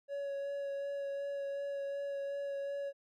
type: tone with vibrato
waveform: triangle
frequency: 560 Hz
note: C#5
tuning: 18 cents sharp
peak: -34 dBFS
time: 0.08-2.93 s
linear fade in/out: 50 ms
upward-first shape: sine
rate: 2.7 Hz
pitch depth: 13 cents each way
effects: none